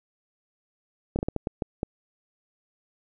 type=slowing click train; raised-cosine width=2 ms; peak=-13 dBFS; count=8; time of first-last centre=1.16-1.831 s; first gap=29 ms; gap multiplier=1.39; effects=none